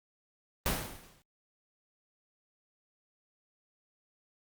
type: noise with exponential decay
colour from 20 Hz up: pink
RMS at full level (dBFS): -27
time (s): 0.66-1.22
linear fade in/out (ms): 0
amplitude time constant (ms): 120
effects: Opus 32 kbps